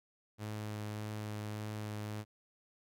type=tone with vibrato; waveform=sawtooth; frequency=106.2 Hz; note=G#2; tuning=39 cents sharp; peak=-35 dBFS; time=0.38-2.25 s; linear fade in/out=50 ms; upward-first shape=triangle; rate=1.7 Hz; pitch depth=13 cents each way; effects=none